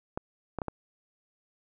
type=clicks; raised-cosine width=1 ms; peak=-18 dBFS; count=4; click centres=0.175 / 0.587 / 0.618 / 0.683 s; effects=none